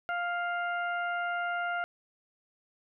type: harmonic tone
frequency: 700 Hz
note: F5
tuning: 4 cents sharp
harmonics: 1 / 2 / 3 / 4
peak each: -33 / -32 / -43 / -47 dBFS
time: 0.09-1.84 s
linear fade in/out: 0 ms
effects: none